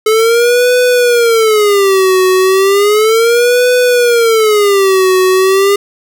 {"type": "tone with vibrato", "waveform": "square", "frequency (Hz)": 430, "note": "A4", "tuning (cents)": -40, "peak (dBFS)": -7, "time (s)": [0.06, 5.76], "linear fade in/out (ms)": 5, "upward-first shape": "sine", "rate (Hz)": 0.34, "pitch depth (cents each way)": 250, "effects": []}